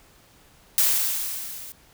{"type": "noise with level ramp", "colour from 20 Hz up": "blue", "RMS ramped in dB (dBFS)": [-18, -40], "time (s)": [0.78, 1.72], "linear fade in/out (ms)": 0, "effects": ["pink hiss -55 dBFS RMS until 1.93 s"]}